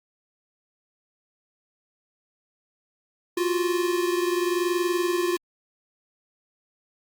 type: tone pair together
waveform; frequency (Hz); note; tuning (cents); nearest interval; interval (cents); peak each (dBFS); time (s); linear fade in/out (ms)
square; 349.2 / 370; F4 / F#4; 0 / 0; minor second; 100; -24 / -29; 3.37-5.37; 5
effects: Opus 48 kbps